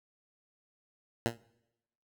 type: tone with exponential decay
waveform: 10% pulse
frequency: 116.54 Hz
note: A#2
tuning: in tune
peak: -16 dBFS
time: 1.26-1.38 s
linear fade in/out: 0 ms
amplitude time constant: 25 ms
effects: noise-tail reverb RT60 0.9 s tail -23 dB re dry